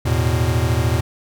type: chord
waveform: square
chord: E suspended fourth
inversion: none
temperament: equal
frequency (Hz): 82.41 / 110 / 123.47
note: E2 / A2 / B2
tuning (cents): 0 / 0 / 0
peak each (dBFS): -21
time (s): 0.05-1.01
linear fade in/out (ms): 10
effects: none